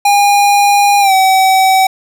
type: tone with pitch glide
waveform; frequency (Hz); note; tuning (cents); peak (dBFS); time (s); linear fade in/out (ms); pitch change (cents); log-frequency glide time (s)
square; 812 to 762; G#5 to G5; -39 to -49; -7; 0.05-1.87; 5; -110; 1-1.13
effects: none